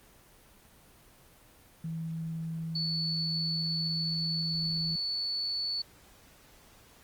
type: tone with pitch glide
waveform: sine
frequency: 162.7 to 163.74 Hz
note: E3 to E3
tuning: -22 to -11 cents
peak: -33 dBFS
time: 1.84-4.96 s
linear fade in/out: 5 ms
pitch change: +11 cents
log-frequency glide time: 2.49-4.24 s
type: tone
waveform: sine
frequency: 4452 Hz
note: C#8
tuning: 7 cents sharp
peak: -30 dBFS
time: 2.75-5.82 s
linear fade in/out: 5 ms
effects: pink hiss -58 dBFS RMS until 7.03 s + Opus 24 kbps